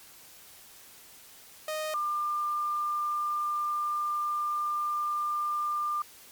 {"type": "tone pair in turn", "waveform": ["sawtooth", "sine"], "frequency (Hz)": [620, 1196.4], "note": ["D#5", "D6"], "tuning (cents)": [-6, 32], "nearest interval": "major seventh", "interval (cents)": 1138, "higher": "second", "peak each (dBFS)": [-27, -27], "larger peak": "neither", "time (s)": [[1.68, 1.94], [1.94, 6.02]], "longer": "second", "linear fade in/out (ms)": 2, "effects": ["white hiss -52 dBFS RMS until 6.31 s", "MP3 96 kbps"]}